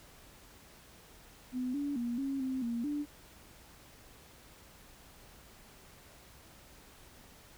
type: tone with pitch steps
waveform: sine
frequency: 252.2 / 286 / 238.4 / 273.4 / 261 / 234.5 / 292.8 Hz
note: B3 / D4 / A#3 / C#4 / C4 / A#3 / D4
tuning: +36 / -46 / +39 / -24 / -4 / +11 / -5 cents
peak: -32 dBFS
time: 1.52-3.06 s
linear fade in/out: 50 ms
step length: 220 ms
effects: added 60 Hz sine -67 dBFS peak until 7.57 s + pink hiss -57 dBFS RMS until 7.57 s